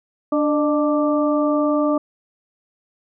harmonic tone with a mistuned harmonic, 293.7 Hz, D4, in tune, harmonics 1 / 2 / 3 / 4, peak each -18 / -20 / -32 / -25 dBFS, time 0.32-1.98 s, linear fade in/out 5 ms, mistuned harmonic 2, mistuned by +49 cents, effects none

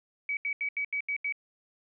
sine tone bursts, 2275 Hz, C#7, 44 cents sharp, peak -28 dBFS, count 7, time 0.29-1.324 s, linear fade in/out 2 ms, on 80 ms, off 79 ms, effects none

